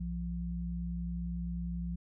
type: tone pair together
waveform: sine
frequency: 61.31 / 173.4 Hz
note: B1 / F3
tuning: -12 / -12 cents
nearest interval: octave + tritone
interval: 1800 cents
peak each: -37 / -36 dBFS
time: 0-1.96 s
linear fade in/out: 10 ms
effects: none